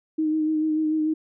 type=tone with vibrato; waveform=sine; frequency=311.1 Hz; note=D#4; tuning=in tune; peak=-20 dBFS; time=0.18-1.14 s; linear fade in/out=10 ms; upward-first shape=sine; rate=6.8 Hz; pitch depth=24 cents each way; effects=none